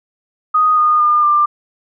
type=tone with pitch steps; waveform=sine; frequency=1244.5 / 1225.9 / 1207.7 / 1189.7 Hz; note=D#6 / D#6 / D6 / D6; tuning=0 / -26 / +48 / +22 cents; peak=-9 dBFS; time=0.54-1.46 s; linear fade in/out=10 ms; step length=230 ms; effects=none